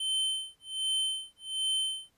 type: tone with tremolo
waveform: square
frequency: 3083 Hz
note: G7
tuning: 29 cents flat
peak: -27 dBFS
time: 0-2.13 s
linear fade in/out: 5 ms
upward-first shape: sine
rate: 1.3 Hz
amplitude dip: 100%
effects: pink hiss -72 dBFS RMS until 2.17 s + resampled to 32000 Hz